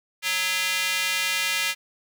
square tone with high-pass filter, 185 Hz, F#3, in tune, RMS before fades -25 dBFS, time 0.22-1.75 s, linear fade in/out 50 ms, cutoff 2300 Hz, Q 1.7, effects none

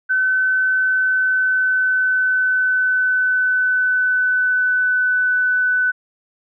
sine tone with pitch glide, 1520 to 1499.1 Hz, F#6 to F#6, +46 to +22 cents, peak -14 dBFS, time 0.09-5.92 s, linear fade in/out 20 ms, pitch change -24 cents, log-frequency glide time 0.75-5.21 s, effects none

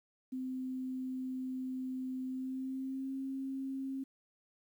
sine tone with pitch glide, 258.3 to 267.9 Hz, C4 to C4, -22 to +41 cents, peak -36 dBFS, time 0.32-4.04 s, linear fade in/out 10 ms, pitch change +63 cents, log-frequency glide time 2.26-3.13 s, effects 11-bit

